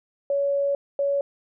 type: tone pair in turn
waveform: sine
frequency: 562 / 562 Hz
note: C#5 / C#5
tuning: +24 / +24 cents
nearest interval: unison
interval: 0 cents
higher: neither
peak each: -20 dBFS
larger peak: neither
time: 0.3-0.75 / 0.99-1.21 s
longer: first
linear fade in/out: 2 ms
effects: none